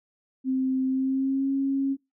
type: tone with pitch glide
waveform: sine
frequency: 261.6 to 272.6 Hz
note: C4 to C#4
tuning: 0 to -29 cents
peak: -22 dBFS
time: 0.44-1.97 s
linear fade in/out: 50 ms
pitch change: +71 cents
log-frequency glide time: 0.87-1.51 s
effects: noise-tail reverb RT60 0.2 s tail -19 dB re dry